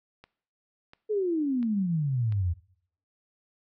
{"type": "click train", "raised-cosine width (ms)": 0.3, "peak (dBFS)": -32, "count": 4, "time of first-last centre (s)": [0.24, 2.323], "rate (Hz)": 1.44}
{"type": "exponential sweep", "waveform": "sine", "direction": "down", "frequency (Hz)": [440, 82.41], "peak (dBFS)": -24, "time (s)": [1.09, 2.54], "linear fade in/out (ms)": 20}
{"effects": ["noise-tail reverb RT60 0.6 s tail -19 dB re dry"]}